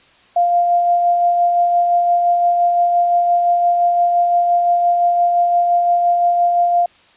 sine tone with tremolo, 698.5 Hz, F5, in tune, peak -10 dBFS, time 0.36-6.86 s, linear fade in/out 5 ms, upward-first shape sine, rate 5.8 Hz, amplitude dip 30%, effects white hiss -50 dBFS RMS until 7.16 s + resampled to 8000 Hz

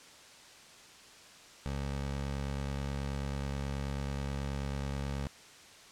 20% pulse tone, 69.3 Hz, C#2, in tune, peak -29 dBFS, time 1.66-5.27 s, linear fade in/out 0 ms, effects white hiss -54 dBFS RMS until 5.91 s + low-pass 7000 Hz 12 dB/octave

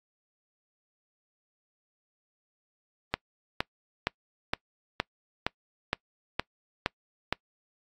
click train, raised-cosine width 0.3 ms, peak -9 dBFS, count 10, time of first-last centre 3.14-7.326 s, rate 2.15 Hz, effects noise-tail reverb RT60 0.1 s tail -25 dB re dry + AAC 48 kbps

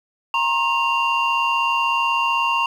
sine tone cluster, 935 / 1071 / 2778 Hz, A#5 / C6 / F7, +5 / +40 / -10 cents, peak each -20 dBFS, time 0.34-2.66 s, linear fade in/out 2 ms, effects tanh soft clip ceiling -12 dBFS + 8-bit

